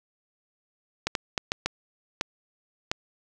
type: clicks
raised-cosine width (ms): 0.2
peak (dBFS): -8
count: 7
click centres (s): 1.07 / 1.152 / 1.378 / 1.519 / 1.66 / 2.211 / 2.915
effects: none